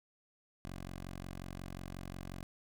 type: tone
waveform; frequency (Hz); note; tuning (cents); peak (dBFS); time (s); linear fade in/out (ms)
10% pulse; 45.57; F#1; -26; -35; 0.65-2.43; 0
effects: none